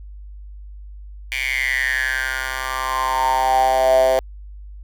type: tone with high-pass filter sweep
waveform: 10% pulse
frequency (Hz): 130.81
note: C3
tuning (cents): 0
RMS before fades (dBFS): -19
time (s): 1.32-4.19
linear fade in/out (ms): 0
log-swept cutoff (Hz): 2400 to 580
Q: 9
effects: added 50 Hz sine -34 dBFS peak until 4.83 s